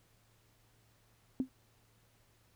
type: tone with exponential decay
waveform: sine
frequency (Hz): 260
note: C4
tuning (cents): -11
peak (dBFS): -25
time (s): 1.4-1.49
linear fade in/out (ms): 1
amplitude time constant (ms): 19
effects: added 112 Hz sine -70 dBFS peak until 2.55 s + pink hiss -70 dBFS RMS until 2.55 s